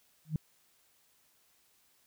sine tone with exponential growth, 155.56 Hz, D#3, in tune, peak -24 dBFS, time 0.25-0.36 s, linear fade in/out 2 ms, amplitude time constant 23 ms, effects white hiss -69 dBFS RMS until 2.06 s

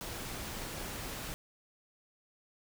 pink noise, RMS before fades -41 dBFS, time 0.01-1.34 s, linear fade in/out 0 ms, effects none

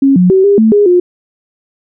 sine tone with pitch steps, 273.3 / 180.6 / 380.3 / 402.9 / 220.8 / 411.5 / 356.7 Hz, C#4 / F#3 / F#4 / G4 / A3 / G#4 / F4, -24 / -42 / +48 / +48 / +6 / -16 / +37 cents, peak -4 dBFS, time 0.02-1 s, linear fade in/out 5 ms, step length 140 ms, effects none

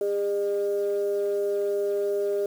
sine tone pair together, 404.4 / 605.9 Hz, G#4 / D#5, -46 / -46 cents, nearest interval perfect fifth, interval 700 cents, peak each -23 / -29 dBFS, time 0.01-2.46 s, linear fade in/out 2 ms, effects tanh soft clip ceiling -17 dBFS + 8-bit

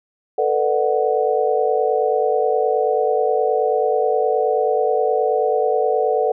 sine chord, B minor seventh, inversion third, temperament just, 444.5 / 493.9 / 592.7 / 740.8 Hz, A4 / B4 / D5 / F#5, +18 / 0 / +16 / +2 cents, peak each -19 / -21 / -23 / -21 dBFS, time 0.38-6.32 s, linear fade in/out 5 ms, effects none

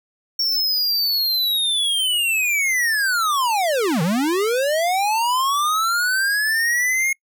square linear two-way sweep, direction down then up, 5510 to 150 to 2165 Hz, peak -18 dBFS, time 0.39-7.13 s, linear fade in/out 5 ms, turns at 4.02 s, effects noise-tail reverb RT60 0.1 s tail -26 dB re dry

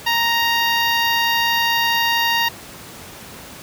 10% pulse tone with notch filter, 932.3 Hz, A#5, in tune, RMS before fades -18 dBFS, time 0.06-2.49 s, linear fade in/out 10 ms, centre 8100 Hz, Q 0.56, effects pink hiss -37 dBFS RMS until 3.62 s + high-pass 80 Hz 12 dB/octave

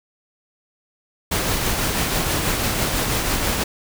pink noise with tremolo, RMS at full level -20 dBFS, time 1.31-3.64 s, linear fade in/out 10 ms, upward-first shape triangle, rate 6.1 Hz, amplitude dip 35%, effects none

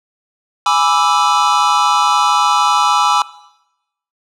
square chord, E dominant seventh, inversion first, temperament equal, 830.6 / 987.8 / 1174.7 / 1318.5 Hz, G#5 / B5 / D6 / E6, 0 / 0 / 0 / 0 cents, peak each -17 dBFS, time 0.66-3.22 s, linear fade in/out 2 ms, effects noise-tail reverb RT60 0.9 s tail -19 dB re dry + low-pass 6000 Hz 12 dB/octave

